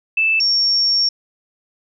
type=tone pair in turn; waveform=sine; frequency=2637 / 5504 Hz; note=E7 / F8; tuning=0 / -26 cents; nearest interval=octave + minor second; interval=1274 cents; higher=second; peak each=-13 / -13 dBFS; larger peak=neither; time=0.17-0.4 / 0.4-1.09 s; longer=second; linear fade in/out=5 ms; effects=none